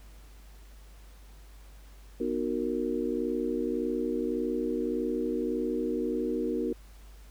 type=chord; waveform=sine; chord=B major seventh; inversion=none; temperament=just; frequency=246.9 / 308.7 / 370.4 / 463 Hz; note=B3 / D#4 / F#4 / A#4; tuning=0 / -14 / +2 / -12 cents; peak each=-33 dBFS; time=2.2-6.73 s; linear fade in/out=5 ms; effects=added 50 Hz sine -48 dBFS peak until 7.3 s + pink hiss -59 dBFS RMS until 7.3 s